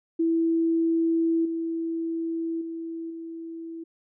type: tone with level steps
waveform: sine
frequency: 329.6 Hz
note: E4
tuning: in tune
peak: -20 / -26 / -31 / -34 dBFS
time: 0.19-3.84 s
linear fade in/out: 10 ms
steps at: 1.45 / 2.61 / 3.1 s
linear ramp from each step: 5 ms
effects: none